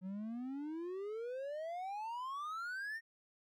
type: exponential sweep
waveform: triangle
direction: up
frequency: 181.6 to 1864.7 Hz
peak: -38 dBFS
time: 0.01-3.01 s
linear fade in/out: 50 ms
effects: none